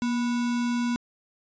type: tone with sample-and-hold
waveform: sine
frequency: 238.5 Hz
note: A#3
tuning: 40 cents sharp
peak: -23 dBFS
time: 0.02-0.96 s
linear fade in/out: 0 ms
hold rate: 1225 Hz
effects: resampled to 16000 Hz